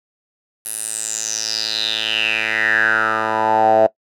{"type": "tone with band-pass filter sweep", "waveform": "10% pulse", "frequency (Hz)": 110, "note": "A2", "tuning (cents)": 0, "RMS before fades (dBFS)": -18, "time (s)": [0.65, 3.87], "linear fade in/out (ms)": 10, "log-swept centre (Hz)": [11000, 650], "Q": 7.1, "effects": ["noise-tail reverb RT60 0.1 s tail -20 dB re dry"]}